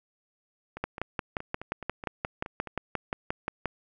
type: two click trains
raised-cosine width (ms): 0.5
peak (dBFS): -23 / -14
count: 10 / 17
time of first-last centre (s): 0.77-2.673 / 0.84-3.657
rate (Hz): 4.73 / 5.68
effects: none